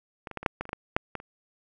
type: clicks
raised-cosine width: 0.5 ms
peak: -22 / -24 / -17 / -23 / -7 / -16 / -28 / -23 / -16 / -7 / -17 / -29 dBFS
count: 12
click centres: 0.272 / 0.313 / 0.373 / 0.43 / 0.462 / 0.61 / 0.654 / 0.692 / 0.731 / 0.965 / 1.153 / 1.201 s
effects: none